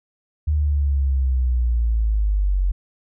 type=linear sweep; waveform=sine; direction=down; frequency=76.1 to 45 Hz; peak=-16 dBFS; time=0.47-2.72 s; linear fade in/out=10 ms; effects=none